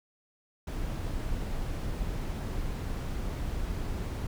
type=noise; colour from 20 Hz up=brown; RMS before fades=-33 dBFS; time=0.67-4.27 s; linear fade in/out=5 ms; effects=none